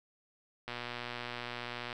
click train, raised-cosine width 0.3 ms, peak -23 dBFS, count 152, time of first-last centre 0.68-1.928 s, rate 121 Hz, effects none

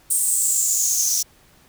white noise with high-pass filter sweep, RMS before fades -20 dBFS, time 0.1-1.23 s, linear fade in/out 10 ms, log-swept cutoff 8800 to 5800 Hz, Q 8.1, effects pink hiss -54 dBFS RMS until 1.68 s

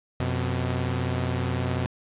sawtooth tone pair together, 90.14 / 125.8 Hz, F#2 / B2, -45 / +32 cents, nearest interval tritone, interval 577 cents, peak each -24 / -23 dBFS, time 0.2-1.86 s, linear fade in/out 0 ms, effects resampled to 8000 Hz + 9-bit

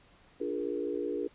sine chord, Bb dominant seventh, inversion first, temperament equal with one note detuned, 293.7 / 349.2 / 415.3 / 474.3 Hz, D4 / F4 / Ab4 / Bb4, 0 / 0 / 0 / +30 cents, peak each -37 / -37 / -35 / -37 dBFS, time 0.4-1.28 s, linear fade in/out 10 ms, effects pink hiss -61 dBFS RMS until 1.34 s + resampled to 8000 Hz

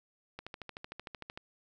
click train, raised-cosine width 0.3 ms, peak -26 dBFS, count 14, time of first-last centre 0.39-1.375 s, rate 13.2 Hz, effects none

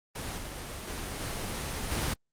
pink noise with level steps, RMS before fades -36 / -39 / -36 / -34 / -30 dBFS, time 0.15-2.14 s, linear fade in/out 10 ms, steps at 0.38 / 0.88 / 1.19 / 1.91 s, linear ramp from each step 2 ms, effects low-pass 12000 Hz 12 dB/octave + Opus 24 kbps

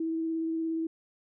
sine tone with vibrato, 325.1 Hz, E4, 24 cents flat, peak -28 dBFS, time 0-0.87 s, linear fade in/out 5 ms, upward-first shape square, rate 17 Hz, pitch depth 9 cents each way, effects none

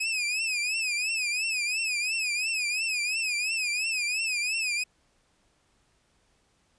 sawtooth tone with vibrato, 2524 Hz, D#7, 24 cents sharp, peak -23 dBFS, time 0-4.84 s, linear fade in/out 10 ms, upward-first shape triangle, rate 2.9 Hz, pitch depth 140 cents each way, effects pink hiss -68 dBFS RMS until 6.78 s + resampled to 22050 Hz

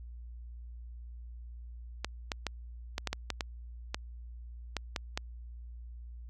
clicks, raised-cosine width 0.2 ms, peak -15 dBFS, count 12, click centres 2.046 / 2.318 / 2.467 / 2.981 / 3.073 / 3.13 / 3.303 / 3.408 / 3.945 / 4.767 / 4.962 / 5.175 s, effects added 59 Hz sine -43 dBFS peak until 6.29 s

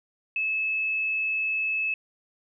sine tone, 2600 Hz, E7, 24 cents flat, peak -24 dBFS, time 0.36-1.94 s, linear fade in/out 2 ms, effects none

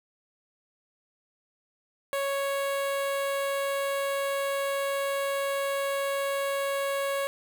sawtooth tone with notch filter, 554.4 Hz, C#5, in tune, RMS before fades -29 dBFS, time 2.13-7.27 s, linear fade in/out 0 ms, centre 5500 Hz, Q 1.6, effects none

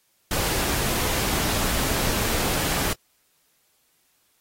pink noise, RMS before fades -25 dBFS, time 0.31-2.93 s, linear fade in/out 2 ms, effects white hiss -66 dBFS RMS until 4.4 s + AAC 48 kbps

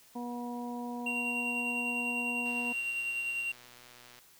harmonic tone, 241.6 Hz, B3, 38 cents flat, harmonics 1 / 2 / 3 / 4, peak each -37 / -45 / -44 / -44 dBFS, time 0.15-2.73 s, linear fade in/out 10 ms
triangle tone with tremolo, 2757 Hz, F7, 23 cents flat, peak -29 dBFS, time 1.06-3.52 s, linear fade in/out 5 ms, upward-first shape sine, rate 10 Hz, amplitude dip 30%
click train, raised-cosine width 0.2 ms, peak -36 dBFS, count 212, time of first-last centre 2.46-4.19 s, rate 122 Hz
effects white hiss -60 dBFS RMS until 4.39 s

